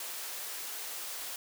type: high-pass noise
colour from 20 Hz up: white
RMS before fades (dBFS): -40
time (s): 0-1.36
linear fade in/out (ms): 2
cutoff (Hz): 430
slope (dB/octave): 12
effects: none